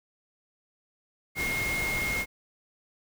sine tone in noise, 2146 Hz, C7, 43 cents sharp, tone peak -28 dBFS, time 1.35-2.26 s, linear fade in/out 50 ms, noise pink, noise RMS -34 dBFS, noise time 1.35-2.26 s, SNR +3 dB, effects none

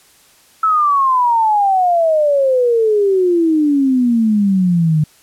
sine exponential sweep, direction down, 1318.5 to 150 Hz, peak -10 dBFS, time 0.63-5.04 s, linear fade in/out 5 ms, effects white hiss -49 dBFS RMS until 5.22 s + low-pass 12000 Hz 12 dB/octave

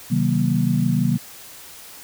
sine chord, C half-diminished seventh, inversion none, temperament just, 130.81 / 156.98 / 188.37 / 235.5 Hz, C3 / Eb3 / Gb3 / Bb3, 0 / +16 / +31 / +18 cents, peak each -22 dBFS, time 0.1-1.18 s, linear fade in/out 20 ms, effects white hiss -41 dBFS RMS until 2.03 s

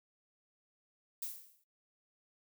violet noise with exponential decay, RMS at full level -37 dBFS, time 1.22-1.64 s, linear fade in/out 5 ms, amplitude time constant 90 ms, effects noise-tail reverb RT60 0.1 s tail -18 dB re dry

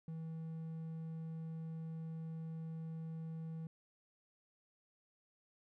triangle tone, 161.7 Hz, E3, 33 cents flat, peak -40 dBFS, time 0.08-3.67 s, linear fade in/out 2 ms, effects none

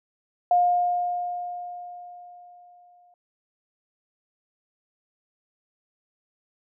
sine tone with exponential decay, 710 Hz, F5, 28 cents sharp, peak -15 dBFS, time 0.51-3.14 s, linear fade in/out 2 ms, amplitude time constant 570 ms, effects none

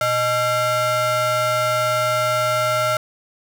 square ring-modulated tone, 370.1 Hz, F#4, in tune, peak -15 dBFS, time 0.01-2.97 s, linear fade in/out 2 ms, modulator 990 Hz, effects none

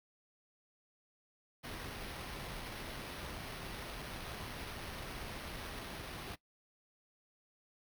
pink noise with sample-and-hold, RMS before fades -45 dBFS, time 1.63-6.36 s, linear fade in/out 20 ms, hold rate 7350 Hz, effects noise-tail reverb RT60 0.1 s tail -19 dB re dry

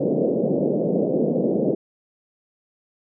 white band-pass noise, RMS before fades -21 dBFS, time 0-1.75 s, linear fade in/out 10 ms, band 150 to 560 Hz, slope 48 dB/octave, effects none

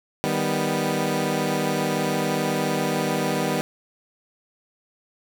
15% pulse chord, Eb augmented, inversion none, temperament equal, 155.56 / 196 / 246.9 Hz, Eb3 / G3 / B3, 0 / 0 / 0 cents, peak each -20 dBFS, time 0.24-3.61 s, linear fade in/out 0 ms, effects none

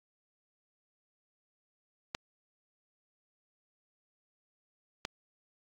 clicks, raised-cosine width 0.2 ms, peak -16 dBFS, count 2, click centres 2.149 / 5.051 s, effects AAC 48 kbps

